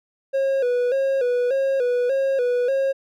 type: tone with vibrato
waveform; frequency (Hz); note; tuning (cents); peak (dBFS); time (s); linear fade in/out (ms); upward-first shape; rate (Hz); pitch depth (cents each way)
triangle; 515; C5; -28; -16; 0.33-2.93; 20; square; 1.7; 86
effects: none